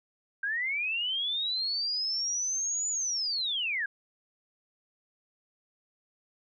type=linear two-way sweep; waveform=sine; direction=up then down; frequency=1568 to 7010 to 1568 Hz; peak=-28 dBFS; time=0.43-3.86 s; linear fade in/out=5 ms; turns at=2.89 s; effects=none